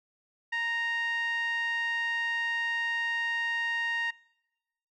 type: tone with low-pass filter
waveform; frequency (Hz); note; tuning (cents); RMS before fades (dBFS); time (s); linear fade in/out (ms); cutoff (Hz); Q
5% pulse; 930; A#5; -4; -31; 0.52-4.11; 10; 2100; 6.2
effects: noise-tail reverb RT60 1.0 s tail -24 dB re dry